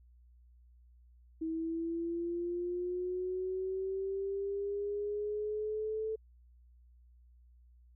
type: linear sweep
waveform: sine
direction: up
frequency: 321.2 to 440 Hz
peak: -33 dBFS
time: 1.41-6.16 s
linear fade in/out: 10 ms
effects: added 60 Hz sine -58 dBFS peak until 7.95 s